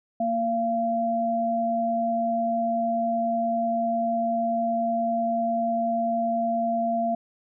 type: tone pair together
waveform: sine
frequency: 231.6 / 684.5 Hz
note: A#3 / F5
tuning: -11 / -35 cents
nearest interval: octave + perfect fifth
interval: 1876 cents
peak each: -28 / -23 dBFS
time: 0.2-7.15 s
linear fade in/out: 5 ms
effects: none